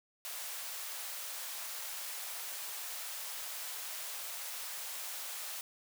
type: high-pass noise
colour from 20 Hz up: white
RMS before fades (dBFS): -42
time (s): 0.25-5.61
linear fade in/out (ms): 0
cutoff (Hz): 560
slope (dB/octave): 24
effects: none